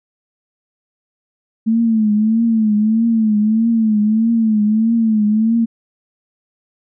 sine tone with vibrato, 220 Hz, A3, in tune, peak -11 dBFS, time 1.66-5.66 s, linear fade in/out 20 ms, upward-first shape triangle, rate 1.6 Hz, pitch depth 100 cents each way, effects none

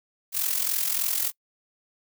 blue noise with amplitude modulation, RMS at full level -23 dBFS, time 0.32-1.32 s, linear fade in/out 50 ms, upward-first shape sine, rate 43.3 Hz, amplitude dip 70%, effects noise-tail reverb RT60 0.1 s tail -24 dB re dry

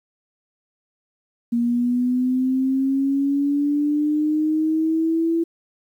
sine linear sweep, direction up, 234.9 to 334.1 Hz, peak -17 dBFS, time 1.52-5.44 s, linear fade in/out 10 ms, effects 9-bit

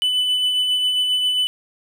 triangle tone with tremolo, 2996 Hz, F#7, 21 cents sharp, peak -14 dBFS, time 0.02-1.47 s, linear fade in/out 0 ms, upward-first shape sine, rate 7.4 Hz, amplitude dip 30%, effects none

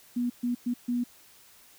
sine tone bursts at uneven times, 242.8 Hz, B3, 29 cents flat, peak -25 dBFS, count 4, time 0.16-0.3 / 0.43-0.55 / 0.66-0.74 / 0.88-1.04 s, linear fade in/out 10 ms, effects white hiss -56 dBFS RMS until 1.78 s

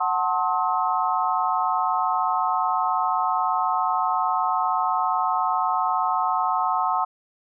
sine chord, F# diminished seventh, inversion none, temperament just, 740 / 888 / 1065.6 / 1278.7 Hz, F#5 / A5 / C6 / Eb6, 0 / +16 / +31 / +47 cents, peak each -25 / -26 / -25 / -26 dBFS, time 0-7.05 s, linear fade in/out 10 ms, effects none

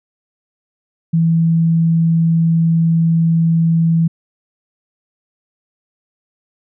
sine tone, 164.81 Hz, E3, in tune, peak -10 dBFS, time 1.13-4.08 s, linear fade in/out 10 ms, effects none

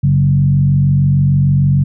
sine tone with frequency modulation, 140 Hz, C#3, 18 cents sharp, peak -8 dBFS, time 0.03-1.84 s, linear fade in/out 10 ms, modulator 46.5 Hz, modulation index 0.75, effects none

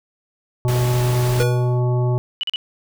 harmonic tone, 123.47 Hz, B2, in tune, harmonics 1 / 3 / 5 / 7 / 9, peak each -16 / -25 / -30 / -32 / -38 dBFS, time 0.65-2.18 s, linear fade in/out 0 ms
pink noise, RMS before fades -28 dBFS, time 0.68-1.43 s, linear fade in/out 2 ms
square tone with exponential decay, 484.4 Hz, B4, 34 cents flat, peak -16 dBFS, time 1.4-1.8 s, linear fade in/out 0 ms, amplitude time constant 86 ms
sine tone bursts, 2960 Hz, F#7, in tune, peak -20 dBFS, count 3, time 2.41-2.559 s, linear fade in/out 0 ms, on 23 ms, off 40 ms
effects none

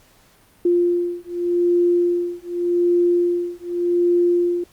sine beating tone pair, 349.2 / 350.05 Hz, F4 / F4, 0 / +4 cents, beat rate 0.85 Hz, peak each -19 dBFS, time 0.65-4.64 s, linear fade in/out 5 ms, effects pink hiss -54 dBFS RMS until 4.72 s + Opus 48 kbps

